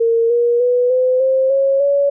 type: tone with pitch steps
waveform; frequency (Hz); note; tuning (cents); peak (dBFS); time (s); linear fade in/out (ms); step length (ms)
sine; 460 / 475.9 / 492.4 / 509.5 / 527.2 / 545.5 / 564.4; A#4 / A#4 / B4 / C5 / C5 / C#5 / C#5; -23 / +36 / -5 / -46 / +13 / -28 / +31; -11; 0-2.1; 10; 300
effects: none